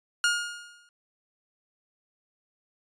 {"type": "tone with exponential decay", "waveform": "sawtooth", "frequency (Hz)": 1425, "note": "F6", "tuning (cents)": 34, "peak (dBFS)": -16, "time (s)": [0.24, 0.89], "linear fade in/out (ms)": 1, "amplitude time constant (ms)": 140, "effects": ["resampled to 22050 Hz"]}